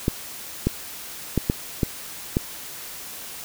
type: clicks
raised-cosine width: 3 ms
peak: -6 dBFS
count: 6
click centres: 0.081 / 0.67 / 1.377 / 1.499 / 1.832 / 2.369 s
effects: white hiss -37 dBFS RMS until 3.44 s